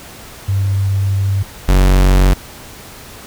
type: tone pair in turn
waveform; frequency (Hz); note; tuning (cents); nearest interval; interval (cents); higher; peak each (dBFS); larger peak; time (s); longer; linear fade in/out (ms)
sine / 45% pulse; 98 / 46.73; G2 / F#1; 0 / +18; octave + minor second; 1282; first; -12 / -7; second; 0.48-1.43 / 1.68-2.34; first; 10
effects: pink hiss -35 dBFS RMS until 3.26 s